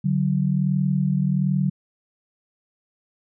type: tone pair together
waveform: sine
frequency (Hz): 145.42 / 186.7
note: D3 / F#3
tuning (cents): -17 / +16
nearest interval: major third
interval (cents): 433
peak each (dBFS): -21 / -21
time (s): 0.04-1.7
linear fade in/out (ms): 10
effects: none